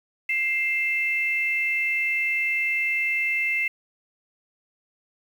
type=tone pair together; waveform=sine; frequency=2100 / 2650 Hz; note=C7 / E7; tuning=+6 / +9 cents; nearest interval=major third; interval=403 cents; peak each=-23 / -26 dBFS; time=0.29-3.68 s; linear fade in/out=5 ms; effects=8-bit